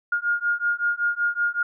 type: beating tone pair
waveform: sine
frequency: 1418 / 1423.3 Hz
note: F6 / F6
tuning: +26 / +32 cents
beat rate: 5.3 Hz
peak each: -24 dBFS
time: 0.12-1.63 s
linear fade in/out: 5 ms
effects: none